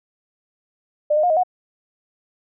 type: tone with pitch steps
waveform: sine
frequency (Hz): 598 / 613 / 712 / 630 / 729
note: D5 / D#5 / F5 / D#5 / F#5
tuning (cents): +31 / -26 / +33 / +21 / -26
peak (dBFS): -14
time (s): 1.1-1.435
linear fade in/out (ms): 10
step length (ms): 67
effects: none